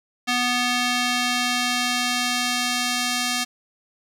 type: tone with band-pass filter sweep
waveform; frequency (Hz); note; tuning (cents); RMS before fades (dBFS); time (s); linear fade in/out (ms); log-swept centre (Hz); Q
square; 246.3; B3; -5; -23; 0.27-3.45; 20; 3100 to 5000; 0.73
effects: 8-bit